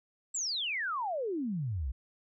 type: exponential sweep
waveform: sine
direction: down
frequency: 7880 to 57.2 Hz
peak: -31 dBFS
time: 0.34-1.92 s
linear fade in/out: 10 ms
effects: none